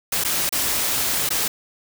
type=noise with dropouts; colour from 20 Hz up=white; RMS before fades=-22 dBFS; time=0.12-1.48 s; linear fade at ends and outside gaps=5 ms; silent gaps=0.239-0.247 / 0.493-0.524 / 1.291-1.304 s; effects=none